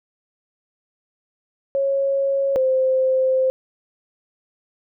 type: tone pair in turn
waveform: sine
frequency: 549 / 521.7 Hz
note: C#5 / C5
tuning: -17 / -5 cents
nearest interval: minor second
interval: 88 cents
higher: first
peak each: -17 / -15 dBFS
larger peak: second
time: 1.75-2.56 / 2.56-3.5 s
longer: second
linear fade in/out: 0 ms
effects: none